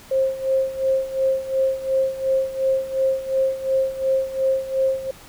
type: tone with tremolo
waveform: sine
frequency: 531 Hz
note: C5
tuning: 25 cents sharp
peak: -15 dBFS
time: 0.11-5.11 s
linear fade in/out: 5 ms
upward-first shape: sine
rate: 2.8 Hz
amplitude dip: 80%
effects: pink hiss -45 dBFS RMS until 5.28 s